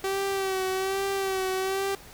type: tone with vibrato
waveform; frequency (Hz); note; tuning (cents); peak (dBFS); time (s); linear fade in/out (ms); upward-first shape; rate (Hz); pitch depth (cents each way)
sawtooth; 384.5; G4; -33; -22; 0.04-1.95; 2; sine; 1.2; 38
effects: pink hiss -48 dBFS RMS until 2.13 s

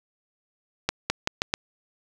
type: accelerating click train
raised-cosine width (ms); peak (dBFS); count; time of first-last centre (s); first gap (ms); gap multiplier
0.2; -5; 5; 0.89-1.539; 210; 0.83
effects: 7-bit

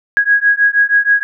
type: beating tone pair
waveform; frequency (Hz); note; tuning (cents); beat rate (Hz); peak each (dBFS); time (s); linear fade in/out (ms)
sine; 1649 / 1655.3; G#6 / G#6; -13 / -6; 6.3; -12; 0.17-1.23; 0
effects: none

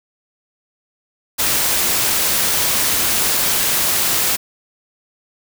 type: noise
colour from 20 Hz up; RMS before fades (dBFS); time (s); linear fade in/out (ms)
white; -17; 1.38-4.37; 20
effects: none

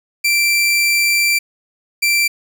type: tone pair in turn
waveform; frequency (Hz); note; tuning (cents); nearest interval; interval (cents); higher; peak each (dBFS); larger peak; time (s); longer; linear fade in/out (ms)
sawtooth; 2349 / 2349; D7 / D7; 0 / 0; unison; 0; neither; -9; neither; 0.24-1.39 / 2.02-2.28; first; 10
effects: none

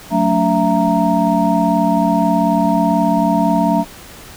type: tone cluster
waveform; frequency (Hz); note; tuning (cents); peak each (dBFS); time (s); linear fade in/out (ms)
sine; 182.7 / 221.1 / 285.2 / 670 / 930; F#3 / A3 / C#4 / E5 / A#5; -22 / +9 / +49 / +28 / -4; -18; 0.1-3.85; 50
effects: pink hiss -37 dBFS RMS until 4.36 s

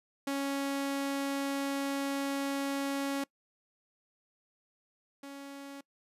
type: tone pair in turn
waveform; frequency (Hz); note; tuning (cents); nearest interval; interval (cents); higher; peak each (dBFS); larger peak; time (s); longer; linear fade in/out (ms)
sawtooth; 277.2 / 278.5; C#4 / C#4; 0 / +8; unison; 8; second; -27 / -39; first; 0.27-3.24 / 5.23-5.81; first; 5
effects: noise-tail reverb RT60 0.1 s tail -23 dB re dry + resampled to 32000 Hz

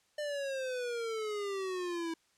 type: exponential sweep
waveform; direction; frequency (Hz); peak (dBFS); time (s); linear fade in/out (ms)
square; down; 601 to 325.5; -35; 0.18-2.14; 5
effects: white hiss -71 dBFS RMS until 2.37 s + low-pass 8000 Hz 12 dB/octave

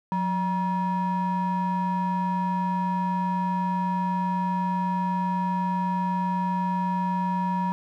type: ring-modulated tone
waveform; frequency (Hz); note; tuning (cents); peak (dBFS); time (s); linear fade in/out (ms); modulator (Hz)
triangle; 386; G4; -27; -18; 0.12-7.72; 0; 567
effects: none

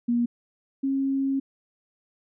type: tone pair in turn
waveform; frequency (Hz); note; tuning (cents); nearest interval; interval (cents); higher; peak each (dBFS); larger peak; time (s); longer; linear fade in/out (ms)
sine; 238.3 / 271.4; A#3 / C#4; +38 / -36; major second; 226; second; -20 / -22; first; 0.08-0.26 / 0.83-1.4; second; 10
effects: none

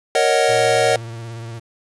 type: chord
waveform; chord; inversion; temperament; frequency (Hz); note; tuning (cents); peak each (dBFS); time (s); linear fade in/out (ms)
square; D# minor seventh; second; equal; 466.2 / 554.4 / 622.3 / 740; A#4 / C#5 / D#5 / F#5; 0 / 0 / 0 / 0; -20; 0.15-0.96; 2
type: tone with vibrato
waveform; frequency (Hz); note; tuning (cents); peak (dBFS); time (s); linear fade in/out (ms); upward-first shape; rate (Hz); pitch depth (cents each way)
45% pulse; 115.2; A#2; -20; -29; 0.48-1.6; 20; sine; 17; 40
effects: resampled to 24000 Hz + 8-bit

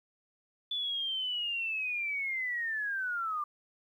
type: linear sweep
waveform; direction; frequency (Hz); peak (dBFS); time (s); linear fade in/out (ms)
sine; down; 3479 to 1174.7; -31; 0.71-3.44; 5
effects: 11-bit

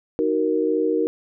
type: chord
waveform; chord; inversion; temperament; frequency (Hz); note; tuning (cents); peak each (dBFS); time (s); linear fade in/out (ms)
sine; D# minor; none; just; 311.1 / 373.4 / 466.7; D#4 / F#4 / A#4; 0 / +16 / +2; -23 / -24 / -21; 0.19-1.07; 0
effects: none

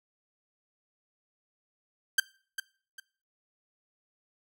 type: tone with echo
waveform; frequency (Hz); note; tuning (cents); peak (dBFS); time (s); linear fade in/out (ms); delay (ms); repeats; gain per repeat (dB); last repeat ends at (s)
sawtooth; 1568; G6; 0; -16; 2.18-2.2; 5; 400; 2; -11; 3
effects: noise-tail reverb RT60 0.4 s tail -20 dB re dry

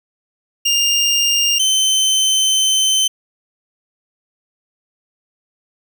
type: tone pair in turn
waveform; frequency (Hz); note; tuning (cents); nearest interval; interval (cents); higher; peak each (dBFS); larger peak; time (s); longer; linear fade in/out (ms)
25% pulse; 2807 / 3080; F7 / G7; +8 / -31; major second; 161; second; -9; neither; 0.65-1.59 / 1.59-3.08; second; 10
effects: none

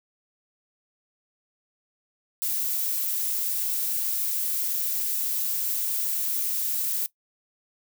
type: noise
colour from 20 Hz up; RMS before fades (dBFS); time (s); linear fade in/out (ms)
violet; -27; 2.42-7.06; 0
effects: noise-tail reverb RT60 0.1 s tail -19 dB re dry

